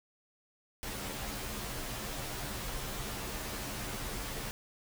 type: noise with comb filter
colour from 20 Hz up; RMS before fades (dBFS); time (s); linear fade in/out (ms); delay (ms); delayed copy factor
pink; -39; 0.83-4.51; 0; 12; -0.8
effects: none